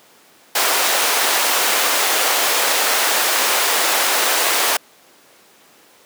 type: high-pass noise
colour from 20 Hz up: pink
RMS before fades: -17 dBFS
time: 0.55-4.77 s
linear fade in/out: 5 ms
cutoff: 570 Hz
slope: 12 dB/octave
effects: pink hiss -49 dBFS RMS until 6.05 s + high-pass 300 Hz 12 dB/octave